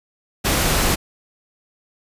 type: noise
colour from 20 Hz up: pink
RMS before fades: -18 dBFS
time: 0.44-0.96 s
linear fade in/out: 20 ms
effects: resampled to 32000 Hz